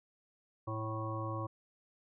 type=harmonic tone with a mistuned harmonic; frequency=110 Hz; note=A2; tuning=in tune; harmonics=1 / 3 / 5 / 7 / 9 / 10; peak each=-38 / -43 / -44 / -50 / -47 / -42 dBFS; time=0.67-1.47 s; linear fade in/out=10 ms; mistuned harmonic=9; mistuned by=-19 cents; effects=none